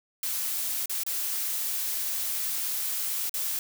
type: noise with dropouts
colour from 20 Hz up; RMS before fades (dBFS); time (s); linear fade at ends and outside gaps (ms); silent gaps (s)
blue; -30; 0.23-3.59; 2; 0.858-0.895 / 1.035-1.064 / 3.295-3.34
effects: none